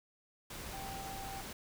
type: tone in noise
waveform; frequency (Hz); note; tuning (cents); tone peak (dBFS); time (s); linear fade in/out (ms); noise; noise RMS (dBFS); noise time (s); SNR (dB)
sine; 781; G5; -7; -44; 0.73-1.41; 5; pink; -45; 0.5-1.53; -2
effects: none